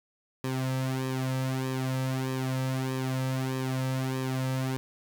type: tone with flanger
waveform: sawtooth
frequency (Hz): 130.81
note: C3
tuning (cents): 0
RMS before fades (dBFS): -30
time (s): 0.44-4.77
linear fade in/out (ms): 0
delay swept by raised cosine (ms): 1.4 to 2.8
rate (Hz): 1.6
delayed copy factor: -0.75
effects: none